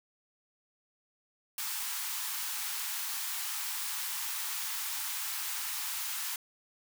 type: high-pass noise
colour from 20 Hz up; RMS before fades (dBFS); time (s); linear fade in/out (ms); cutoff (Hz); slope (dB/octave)
white; -36; 1.58-6.36; 2; 800; 96
effects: none